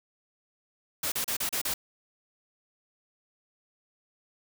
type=noise bursts; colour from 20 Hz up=white; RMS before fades=-30 dBFS; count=6; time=1.03-1.74 s; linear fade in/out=5 ms; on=90 ms; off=34 ms; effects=none